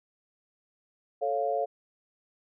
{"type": "chord", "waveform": "sine", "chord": "A augmented", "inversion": "none", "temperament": "equal", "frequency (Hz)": [440, 554.4, 698.5], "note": ["A4", "C#5", "E#5"], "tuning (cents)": [0, 0, 0], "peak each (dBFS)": [-32, -30, -29], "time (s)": [1.21, 1.66], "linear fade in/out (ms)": 20, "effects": []}